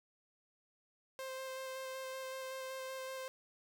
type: tone with vibrato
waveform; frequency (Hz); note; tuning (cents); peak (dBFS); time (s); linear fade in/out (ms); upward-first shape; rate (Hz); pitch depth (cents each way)
sawtooth; 525; C5; +6; -38; 1.19-3.28; 0; square; 5.3; 9
effects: none